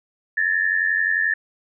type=tone pair together; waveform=sine; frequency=1724 / 1815.4 Hz; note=A6 / A#6; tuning=-36 / -46 cents; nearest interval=minor second; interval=90 cents; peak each=-20 / -21 dBFS; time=0.37-1.34 s; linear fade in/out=5 ms; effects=none